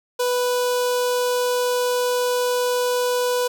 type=tone with notch filter; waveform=sawtooth; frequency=493.9 Hz; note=B4; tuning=in tune; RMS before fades=-21 dBFS; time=0.19-3.48 s; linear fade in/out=10 ms; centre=2000 Hz; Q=1.4; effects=none